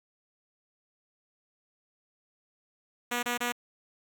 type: tone bursts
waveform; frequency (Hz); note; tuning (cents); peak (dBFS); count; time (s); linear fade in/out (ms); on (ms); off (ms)
5% pulse; 242.1; B3; -34; -17; 3; 3.11-3.524; 10; 120; 27
effects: none